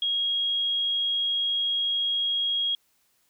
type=tone; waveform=sine; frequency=3283 Hz; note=G#7; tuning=21 cents flat; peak=-23 dBFS; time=0.02-2.75 s; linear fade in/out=2 ms; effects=white hiss -68 dBFS RMS until 3.29 s